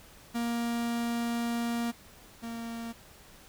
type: tone pair in turn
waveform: 45% pulse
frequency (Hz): 234.9 / 231.1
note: A#3 / A#3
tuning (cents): +13 / -15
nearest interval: unison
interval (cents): 28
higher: first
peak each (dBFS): -29 / -36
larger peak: first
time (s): 0.34-1.92 / 2.42-2.93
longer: first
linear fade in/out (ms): 20
effects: pink hiss -54 dBFS RMS until 3.48 s